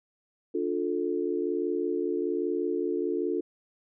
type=chord; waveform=sine; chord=D minor; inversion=none; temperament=equal with one note detuned; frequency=293.7 / 354.9 / 440 Hz; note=D4 / F4 / A4; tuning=0 / +28 / 0 cents; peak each=-32 / -29 / -31 dBFS; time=0.54-3.41 s; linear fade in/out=10 ms; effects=none